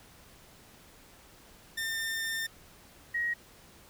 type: tone pair in turn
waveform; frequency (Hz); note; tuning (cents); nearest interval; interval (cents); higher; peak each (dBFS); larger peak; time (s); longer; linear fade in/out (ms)
sawtooth / sine; 1804 / 1891.5; A6 / A#6; +43 / +25; minor second; 82; second; -28; neither; 1.77-2.47 / 3.14-3.34; first; 10
effects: pink hiss -56 dBFS RMS until 3.89 s